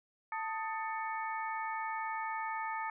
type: harmonic tone with a mistuned harmonic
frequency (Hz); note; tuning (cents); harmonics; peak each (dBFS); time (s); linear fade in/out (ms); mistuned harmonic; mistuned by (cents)
444; A4; +16; 2 / 3 / 4 / 5; -37 / -41 / -43 / -45; 0.32-2.9; 2; 3; -110
effects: none